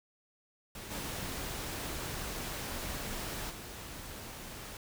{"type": "noise with level steps", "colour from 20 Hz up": "pink", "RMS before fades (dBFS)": [-45, -39, -45], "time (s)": [0.75, 4.77], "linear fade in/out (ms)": 2, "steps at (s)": [0.9, 3.49], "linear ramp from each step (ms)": 20, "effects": []}